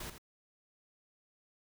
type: noise with echo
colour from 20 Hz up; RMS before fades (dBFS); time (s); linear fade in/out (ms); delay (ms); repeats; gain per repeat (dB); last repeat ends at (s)
pink; -43; 0-0.1; 5; 82; 1; -9; 0.182
effects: none